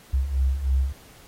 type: beating tone pair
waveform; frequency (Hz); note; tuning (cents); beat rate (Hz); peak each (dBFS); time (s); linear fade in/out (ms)
sine; 64.3 / 67.5; C2 / C#2; -30 / -45; 3.2; -26 / -21; 0.13-0.93; 10
effects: pink hiss -51 dBFS RMS until 1.27 s + AAC 48 kbps